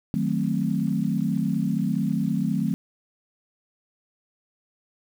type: chord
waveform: sine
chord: D# diminished seventh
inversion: none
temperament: equal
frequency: 155.56 / 185 / 220 / 261.6 Hz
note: D#3 / F#3 / A3 / C4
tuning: 0 / 0 / 0 / 0 cents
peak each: -28 / -26 / -26 / -29 dBFS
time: 0.14-2.74 s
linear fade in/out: 0 ms
effects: 8-bit